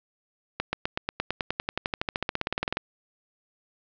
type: accelerating click train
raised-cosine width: 0.3 ms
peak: -10 dBFS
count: 28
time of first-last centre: 0.6-2.771 s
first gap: 130 ms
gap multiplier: 0.96
effects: low-pass 5000 Hz 12 dB/octave